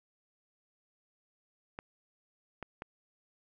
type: clicks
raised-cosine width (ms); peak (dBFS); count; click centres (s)
0.5; -25; 3; 1.789 / 2.627 / 2.821
effects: none